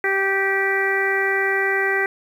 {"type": "harmonic tone", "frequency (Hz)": 389.9, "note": "G4", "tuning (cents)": -9, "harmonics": [1, 2, 3, 4, 5, 6], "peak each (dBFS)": [-23, -28, -32, -24, -21, -31], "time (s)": [0.04, 2.06], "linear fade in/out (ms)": 2, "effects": ["8-bit"]}